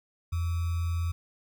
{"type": "tone with sample-and-hold", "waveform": "sine", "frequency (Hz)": 84.8, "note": "E2", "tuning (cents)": 50, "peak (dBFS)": -26, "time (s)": [0.32, 1.12], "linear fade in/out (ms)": 10, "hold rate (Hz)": 1225, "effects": []}